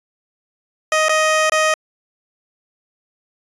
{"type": "tone with dropouts", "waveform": "15% pulse", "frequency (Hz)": 625, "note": "D#5", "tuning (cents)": 8, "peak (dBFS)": -7, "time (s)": [0.92, 1.74], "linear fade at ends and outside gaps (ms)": 2, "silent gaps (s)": [[1.085, 1.093], [1.497, 1.52]], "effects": ["resampled to 22050 Hz"]}